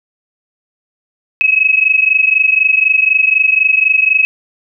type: tone pair together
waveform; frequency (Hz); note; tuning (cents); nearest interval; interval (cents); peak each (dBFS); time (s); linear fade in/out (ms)
sine; 2549 / 2573; D#7 / E7; +41 / -43; unison; 16; -11 / -11; 1.41-4.25; 0
effects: none